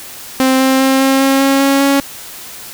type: tone with pitch steps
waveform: sawtooth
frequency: 262.1 / 264.2 / 266.4 / 268.5 / 270.7 / 272.9 / 275.1 / 277.4 Hz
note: C4 / C4 / C4 / C4 / C#4 / C#4 / C#4 / C#4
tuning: +3 / +17 / +31 / +45 / -41 / -27 / -13 / +1 cents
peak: -5 dBFS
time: 0.4-2 s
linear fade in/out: 0 ms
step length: 200 ms
effects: white hiss -31 dBFS RMS until 2.73 s